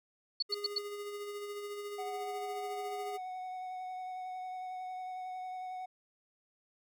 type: tone bursts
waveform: sine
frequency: 4424 Hz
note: C#8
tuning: 4 cents flat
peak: -29 dBFS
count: 4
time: 0.4-0.785 s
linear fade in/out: 5 ms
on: 25 ms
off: 95 ms
type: tone with tremolo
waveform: square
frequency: 410.5 Hz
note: G#4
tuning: 20 cents flat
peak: -39 dBFS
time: 0.49-3.18 s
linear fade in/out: 20 ms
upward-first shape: sine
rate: 14 Hz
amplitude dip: 35%
type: tone with vibrato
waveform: triangle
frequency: 740 Hz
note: F#5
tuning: in tune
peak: -37 dBFS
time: 1.98-5.86 s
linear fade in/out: 10 ms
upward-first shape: sine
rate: 11 Hz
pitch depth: 13 cents each way
effects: none